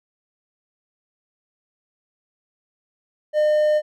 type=tone; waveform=triangle; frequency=606 Hz; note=D#5; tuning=46 cents flat; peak=-13 dBFS; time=3.33-3.82 s; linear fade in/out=50 ms; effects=none